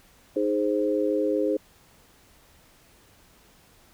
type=chord; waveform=sine; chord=Ab major; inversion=second; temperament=equal with one note detuned; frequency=310.2 / 415.3 / 523.3 Hz; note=Eb4 / Ab4 / C5; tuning=-5 / 0 / 0 cents; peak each=-26 dBFS; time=0.36-1.57 s; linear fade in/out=5 ms; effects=pink hiss -57 dBFS RMS until 3.93 s